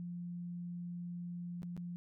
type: tone with dropouts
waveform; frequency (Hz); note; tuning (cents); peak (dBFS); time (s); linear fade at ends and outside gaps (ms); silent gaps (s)
sine; 174.61; F3; 0; -40; 0-1.96; 0; 1.621-1.631 / 1.766-1.776
effects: none